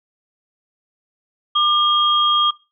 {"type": "tone pair together", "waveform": "sine", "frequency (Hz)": [1200, 3249], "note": ["D6", "G#7"], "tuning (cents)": [37, -39], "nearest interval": "octave + perfect fourth", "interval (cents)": 1724, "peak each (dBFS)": -16, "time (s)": [1.55, 2.51], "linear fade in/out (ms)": 10, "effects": ["noise-tail reverb RT60 0.3 s tail -22 dB re dry"]}